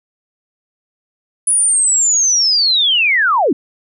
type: linear sweep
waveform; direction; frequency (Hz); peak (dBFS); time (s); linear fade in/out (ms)
sine; down; 9956 to 224.8; -10; 1.47-3.53; 5
effects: none